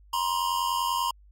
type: tone pair together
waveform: square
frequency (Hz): 954.8 / 1045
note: A#5 / C6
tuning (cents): +41 / -2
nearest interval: major second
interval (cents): 157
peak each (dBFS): -28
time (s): 0.13-1.11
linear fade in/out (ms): 5
effects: added 50 Hz sine -51 dBFS peak until 1.31 s + MP3 64 kbps